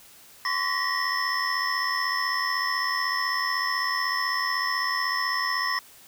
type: tone cluster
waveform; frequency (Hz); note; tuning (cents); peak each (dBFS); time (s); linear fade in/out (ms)
triangle; 1036 / 1130 / 1873 / 1949 / 5280; C6 / C#6 / A#6 / B6 / E8; -17 / +33 / +8 / -23 / +2; -29; 0.45-5.79; 2
effects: white hiss -51 dBFS RMS until 6.07 s